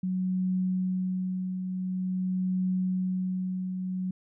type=tone with tremolo; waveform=sine; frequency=185 Hz; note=F#3; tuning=in tune; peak=-24 dBFS; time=0.03-4.11 s; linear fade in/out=5 ms; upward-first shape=triangle; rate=0.47 Hz; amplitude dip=50%; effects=none